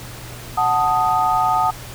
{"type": "chord", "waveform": "sine", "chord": "D# diminished", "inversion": "first", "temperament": "equal", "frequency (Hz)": [740, 880, 1244.5], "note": ["F#5", "A5", "D#6"], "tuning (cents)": [0, 0, 0], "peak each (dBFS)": -19, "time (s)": [0.57, 1.71], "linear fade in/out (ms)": 10, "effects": ["added 120 Hz sine -36 dBFS peak until 1.94 s", "pink hiss -36 dBFS RMS until 1.94 s"]}